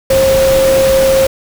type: tone in noise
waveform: sine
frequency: 534 Hz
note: C5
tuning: 35 cents sharp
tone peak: -7 dBFS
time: 0.1-1.27 s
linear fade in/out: 5 ms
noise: pink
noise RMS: -18 dBFS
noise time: 0.1-1.27 s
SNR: +8 dB
effects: none